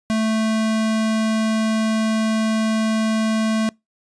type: tone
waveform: square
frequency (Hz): 220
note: A3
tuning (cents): 0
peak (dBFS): -18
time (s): 0.1-3.69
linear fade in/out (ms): 0
effects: noise-tail reverb RT60 0.2 s tail -26 dB re dry + resampled to 22050 Hz